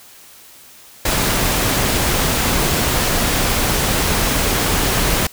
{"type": "noise", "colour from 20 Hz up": "pink", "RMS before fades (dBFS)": -17, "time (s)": [1.05, 5.27], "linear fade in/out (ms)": 5, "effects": ["white hiss -43 dBFS RMS until 5.32 s"]}